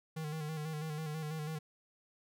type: tone with vibrato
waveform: square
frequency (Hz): 154.9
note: D#3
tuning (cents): -7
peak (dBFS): -38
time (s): 0.16-1.59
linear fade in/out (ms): 10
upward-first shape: square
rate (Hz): 6.1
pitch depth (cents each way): 43
effects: none